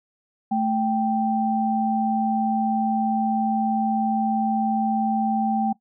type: tone pair together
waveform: sine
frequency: 220 / 783.1 Hz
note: A3 / G5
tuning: 0 / -2 cents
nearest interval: octave + minor seventh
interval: 2198 cents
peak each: -22 dBFS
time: 0.51-5.73 s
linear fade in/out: 10 ms
effects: noise-tail reverb RT60 0.1 s tail -18 dB re dry